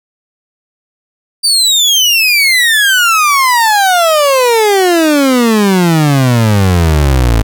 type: exponential sweep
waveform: 30% pulse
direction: down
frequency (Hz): 4699 to 53.3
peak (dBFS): -4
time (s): 1.43-7.43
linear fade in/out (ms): 20
effects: none